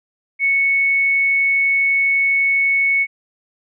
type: tone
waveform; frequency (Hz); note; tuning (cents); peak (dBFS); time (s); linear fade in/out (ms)
sine; 2212; C#7; -4; -13; 0.39-3.07; 50
effects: none